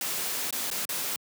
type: noise with dropouts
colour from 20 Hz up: white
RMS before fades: -31 dBFS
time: 0.01-1.16 s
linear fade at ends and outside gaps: 1 ms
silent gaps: 0.507-0.526 / 0.702-0.713 / 0.852-0.891 s
effects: high-pass 150 Hz 12 dB/octave